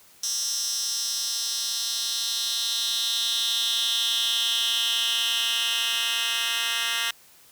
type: tone with high-pass filter sweep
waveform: 10% pulse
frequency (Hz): 231.7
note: A#3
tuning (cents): -10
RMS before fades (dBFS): -26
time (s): 0.23-7.11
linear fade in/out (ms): 5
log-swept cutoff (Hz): 5600 to 2300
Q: 3.7
effects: white hiss -54 dBFS RMS until 7.51 s